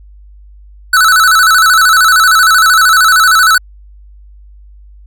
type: tone with vibrato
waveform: square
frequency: 1396.9 Hz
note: F6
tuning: in tune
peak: -5 dBFS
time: 0.93-3.58 s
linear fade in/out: 5 ms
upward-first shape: square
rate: 13 Hz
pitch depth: 110 cents each way
effects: added 50 Hz sine -34 dBFS peak until 5.06 s